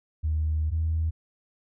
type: tone pair in turn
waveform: sine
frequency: 77.78 / 80.34 Hz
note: D#2 / E2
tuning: 0 / -44 cents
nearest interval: minor second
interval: 56 cents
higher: second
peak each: -22 dBFS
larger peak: neither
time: 0.23-0.71 / 0.71-1.11 s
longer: first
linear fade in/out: 20 ms
effects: tanh soft clip ceiling -18 dBFS